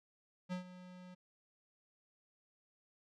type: tone with ADSR envelope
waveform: square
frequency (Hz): 181.6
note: F#3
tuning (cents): -32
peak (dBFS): -37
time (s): 0.49-1.15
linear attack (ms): 33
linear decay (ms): 110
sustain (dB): -15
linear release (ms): 14
effects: low-pass 5000 Hz 12 dB/octave